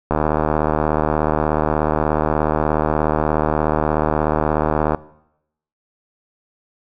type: click train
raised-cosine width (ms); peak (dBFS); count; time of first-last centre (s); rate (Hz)
1; -3; 372; 0.11-4.947; 76.7
effects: noise-tail reverb RT60 0.8 s tail -19 dB re dry